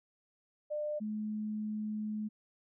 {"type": "tone pair in turn", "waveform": "sine", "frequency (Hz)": [599, 213.4], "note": ["D5", "G#3"], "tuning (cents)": [34, 47], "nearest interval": "octave + tritone", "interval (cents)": 1787, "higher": "first", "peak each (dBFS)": [-33, -34], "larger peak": "first", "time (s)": [[0.7, 1], [1, 2.29]], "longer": "second", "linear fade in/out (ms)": 20, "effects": []}